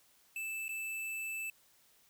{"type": "tone with dropouts", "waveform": "square", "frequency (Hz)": 2637, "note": "E7", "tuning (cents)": 0, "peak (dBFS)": -38, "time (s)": [0.36, 1.5], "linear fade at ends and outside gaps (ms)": 2, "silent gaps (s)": [0.682, 0.691], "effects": ["white hiss -67 dBFS RMS until 2.09 s"]}